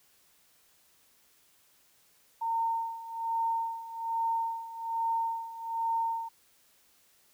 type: tone with tremolo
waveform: sine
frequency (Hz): 913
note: A#5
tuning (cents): -36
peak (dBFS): -26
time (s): 2.41-6.29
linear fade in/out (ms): 10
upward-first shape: sine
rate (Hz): 1.2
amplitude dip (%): 80
effects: white hiss -65 dBFS RMS until 7.33 s